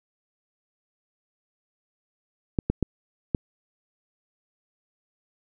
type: clicks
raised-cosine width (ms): 3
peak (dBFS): -9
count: 4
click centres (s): 2.588 / 2.7 / 2.827 / 3.348
effects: none